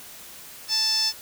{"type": "tone with band-pass filter", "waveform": "sawtooth", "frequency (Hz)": 880, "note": "A5", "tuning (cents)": 0, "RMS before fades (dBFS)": -23, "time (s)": [0.68, 1.13], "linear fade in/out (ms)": 50, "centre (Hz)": 5200, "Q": 8.9, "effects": ["white hiss -43 dBFS RMS until 1.21 s"]}